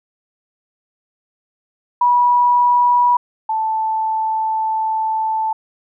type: tone pair in turn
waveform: sine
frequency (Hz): 973 / 879.4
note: B5 / A5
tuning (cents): -26 / -1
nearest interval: major second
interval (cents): 175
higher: first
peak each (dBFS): -10 / -16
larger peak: first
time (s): 2.01-3.17 / 3.49-5.53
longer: second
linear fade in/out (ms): 5
effects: none